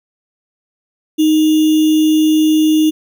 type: tone with sample-and-hold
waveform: sine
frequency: 311.1 Hz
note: D#4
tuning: in tune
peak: -8 dBFS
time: 1.18-2.91 s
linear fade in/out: 20 ms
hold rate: 3150 Hz
effects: none